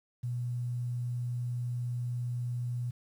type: tone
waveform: sine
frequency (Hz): 121.8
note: B2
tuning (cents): -24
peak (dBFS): -31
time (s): 0.23-2.91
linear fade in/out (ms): 10
effects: 10-bit